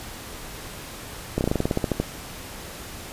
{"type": "slowing click train", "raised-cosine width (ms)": 2, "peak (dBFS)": -8, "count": 13, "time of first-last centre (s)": [1.38, 2], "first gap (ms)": 29, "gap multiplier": 1.1, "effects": ["pink hiss -38 dBFS RMS until 3.12 s", "resampled to 32000 Hz"]}